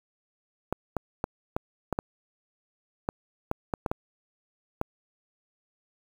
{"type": "clicks", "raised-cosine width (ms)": 1, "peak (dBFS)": -13, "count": 12, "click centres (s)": [0.726, 0.967, 1.241, 1.565, 1.927, 1.989, 3.089, 3.514, 3.738, 3.862, 3.915, 4.814], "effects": ["7-bit"]}